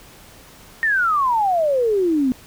sine exponential sweep, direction down, 1864.7 to 246.8 Hz, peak -15 dBFS, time 0.83-2.32 s, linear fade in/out 0 ms, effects pink hiss -45 dBFS RMS until 2.46 s

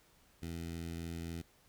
15% pulse tone with notch filter, 83.7 Hz, E2, 27 cents sharp, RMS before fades -42 dBFS, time 0.42-1.42 s, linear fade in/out 10 ms, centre 1000 Hz, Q 0.77, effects pink hiss -67 dBFS RMS until 1.68 s

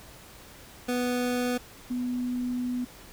25% pulse / sine tone pair in turn, 246.9 / 247.8 Hz, B3 / B3, 0 / +6 cents, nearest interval unison, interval 6 cents, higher second, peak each -22 / -27 dBFS, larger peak first, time 0.88-1.58 / 1.9-2.85 s, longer second, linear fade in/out 10 ms, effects pink hiss -49 dBFS RMS until 3.12 s

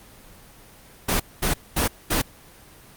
pink noise bursts, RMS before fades -21 dBFS, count 4, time 1.08-2.22 s, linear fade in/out 10 ms, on 120 ms, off 220 ms, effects pink hiss -48 dBFS RMS until 2.96 s + Opus 24 kbps

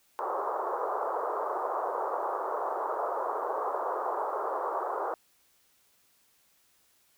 white band-pass noise, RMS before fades -32 dBFS, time 0.19-5.14 s, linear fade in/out 0 ms, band 390 to 1200 Hz, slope 48 dB/octave, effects white hiss -67 dBFS RMS until 7.17 s

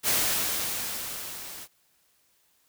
white noise with level ramp, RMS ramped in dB -23 to -42 dBFS, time 0.03-1.68 s, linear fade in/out 50 ms, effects white hiss -67 dBFS RMS until 2.68 s

